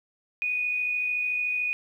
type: tone with amplitude modulation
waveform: sine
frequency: 2476 Hz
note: D#7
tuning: 9 cents flat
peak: -23 dBFS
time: 0.42-1.73 s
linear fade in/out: 0 ms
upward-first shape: sine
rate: 53.6 Hz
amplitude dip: 35%
effects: 10-bit